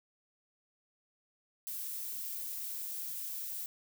violet noise, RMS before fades -40 dBFS, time 1.67-3.66 s, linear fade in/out 0 ms, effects none

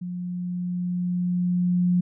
sine tone with level ramp, 178.3 Hz, F3, 36 cents sharp, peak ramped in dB -29 to -17 dBFS, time 0.01-2.01 s, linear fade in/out 10 ms, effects none

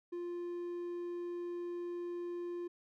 triangle tone, 349.2 Hz, F4, in tune, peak -36 dBFS, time 0.12-2.68 s, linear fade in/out 10 ms, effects none

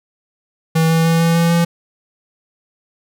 square tone with pitch steps, 162 / 163.5 / 165.02 / 166.55 / 168.1 / 169.66 Hz, E3 / E3 / E3 / E3 / E3 / F3, -30 / -14 / +2 / +18 / +34 / -50 cents, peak -12 dBFS, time 0.75-1.65 s, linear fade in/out 10 ms, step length 150 ms, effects none

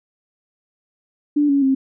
sine tone with pitch steps, 292.9 / 279.8 / 267.4 Hz, D4 / C#4 / C4, -5 / +16 / +38 cents, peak -13 dBFS, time 1.36-1.75 s, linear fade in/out 10 ms, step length 130 ms, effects none

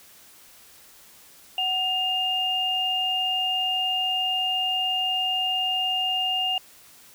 sine tone pair together, 746 / 2817 Hz, F#5 / F7, +14 / +14 cents, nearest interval octave + major seventh, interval 2300 cents, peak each -29 / -23 dBFS, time 1.58-6.58 s, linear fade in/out 2 ms, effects white hiss -51 dBFS RMS until 7.14 s

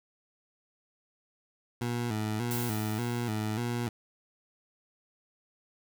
20% pulse tone with vibrato, 113.6 Hz, A#2, 44 cents flat, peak -25 dBFS, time 1.81-3.89 s, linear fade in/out 5 ms, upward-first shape square, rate 1.7 Hz, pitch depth 92 cents each way
blue noise with exponential decay, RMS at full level -35 dBFS, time 2.51-3.89 s, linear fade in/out 1 ms, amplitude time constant 300 ms
effects none

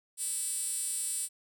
5% pulse tone with high-pass filter, 329.9 Hz, E4, 1 cent sharp, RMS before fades -34 dBFS, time 0.17-1.29 s, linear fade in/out 50 ms, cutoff 8100 Hz, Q 4.2, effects none

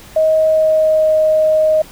sine tone with pitch glide, 631 to 624.1 Hz, D#5 to D#5, +24 to +5 cents, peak -9 dBFS, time 0.16-1.82 s, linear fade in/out 5 ms, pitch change -19 cents, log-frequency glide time 0.4-1.15 s, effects pink hiss -39 dBFS RMS until 1.91 s

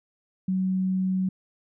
sine tone, 187.4 Hz, F#3, 22 cents sharp, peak -22 dBFS, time 0.48-1.29 s, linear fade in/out 5 ms, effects none

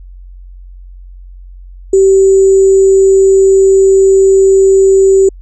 sine tone with sample-and-hold, 386 Hz, G4, 27 cents flat, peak -3 dBFS, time 1.93-5.29 s, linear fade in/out 5 ms, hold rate 7350 Hz, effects added 45 Hz sine -29 dBFS peak until 5.41 s + resampled to 22050 Hz

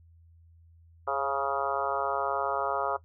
harmonic tone with a mistuned harmonic, 138.59 Hz, C#3, in tune, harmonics 3 / 4 / 5 / 6 / 7 / 8 / 9 / 10, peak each -37 / -33 / -34 / -36 / -35 / -38 / -33 / -39 dBFS, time 1.07-2.97 s, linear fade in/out 10 ms, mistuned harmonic 4, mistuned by -23 cents, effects noise-tail reverb RT60 0.1 s tail -18 dB re dry + added 83 Hz sine -54 dBFS peak until 3.04 s

